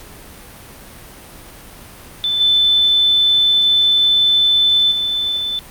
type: tone with level steps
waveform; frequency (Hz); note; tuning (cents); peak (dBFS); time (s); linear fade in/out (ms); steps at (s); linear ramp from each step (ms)
sine; 3520; A7; 0; -15 / -10 / -16 / -18; 2.24-5.59; 0; 2.4 / 4.91 / 5.36; 10
effects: pink hiss -38 dBFS RMS until 5.7 s + Opus 48 kbps